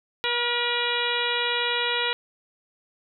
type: harmonic tone with a mistuned harmonic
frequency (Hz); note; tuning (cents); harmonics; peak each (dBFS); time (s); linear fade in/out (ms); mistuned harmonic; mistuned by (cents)
480.8; B4; -46; 1 / 2 / 3 / 4 / 5 / 6 / 7 / 8; -31 / -31 / -31 / -31 / -31 / -31 / -31 / -31; 0.24-2.13; 0; 3; -23
effects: none